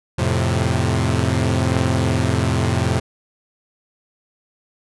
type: chord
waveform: sawtooth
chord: F major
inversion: none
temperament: equal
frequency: 87.31 / 110 / 130.81 Hz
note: F2 / A2 / C3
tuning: 0 / 0 / 0 cents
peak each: -17 dBFS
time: 0.18-3 s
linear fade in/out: 10 ms
effects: resampled to 24000 Hz